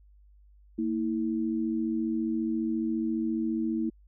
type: tone pair together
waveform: sine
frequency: 228.5 / 323.1 Hz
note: A#3 / E4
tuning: -34 / -35 cents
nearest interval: tritone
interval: 599 cents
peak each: -29 / -29 dBFS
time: 0.78-3.9 s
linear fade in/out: 10 ms
effects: added 50 Hz sine -54 dBFS peak until 4.07 s